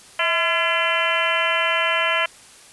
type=harmonic tone with a mistuned harmonic; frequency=339.9 Hz; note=F4; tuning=47 cents flat; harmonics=2 / 3 / 4 / 5 / 6 / 7 / 8 / 9; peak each=-26 / -26 / -26 / -26 / -26 / -26 / -26 / -26 dBFS; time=0.19-2.26 s; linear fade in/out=5 ms; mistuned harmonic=2; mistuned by=-79 cents; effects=white hiss -46 dBFS RMS until 2.72 s + resampled to 24000 Hz